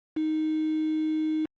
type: tone with quantisation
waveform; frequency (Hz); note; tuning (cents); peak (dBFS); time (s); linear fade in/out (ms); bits
sine; 311.9; D#4; +4; -24; 0.16-1.46; 10; 6
effects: low-pass 2000 Hz 12 dB/octave + Opus 48 kbps